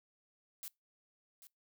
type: noise with echo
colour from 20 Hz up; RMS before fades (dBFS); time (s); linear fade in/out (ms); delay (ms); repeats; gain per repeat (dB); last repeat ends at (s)
blue; -45; 0.63-0.68; 0; 790; 1; -12; 1.47
effects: noise-tail reverb RT60 0.2 s tail -24 dB re dry